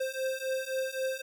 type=beating tone pair; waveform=square; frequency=523.3 / 527.1 Hz; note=C5 / C5; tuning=0 / +13 cents; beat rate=3.8 Hz; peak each=-35 / -34 dBFS; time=0-1.22 s; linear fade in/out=10 ms; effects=none